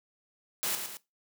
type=noise with echo; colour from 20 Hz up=white; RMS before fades=-31 dBFS; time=0.63-0.75 s; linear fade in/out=0 ms; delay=110 ms; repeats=2; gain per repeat=-6 dB; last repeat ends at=0.97 s; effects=noise-tail reverb RT60 0.2 s tail -19 dB re dry + high-pass 150 Hz 12 dB/octave